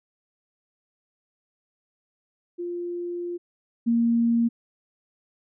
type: tone pair in turn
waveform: sine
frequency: 349.2 / 233.1 Hz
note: F4 / A#3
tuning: 0 / 0 cents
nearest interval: perfect fifth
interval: 700 cents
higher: first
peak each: -28 / -18 dBFS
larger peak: second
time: 2.58-3.38 / 3.86-4.49 s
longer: first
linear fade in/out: 20 ms
effects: none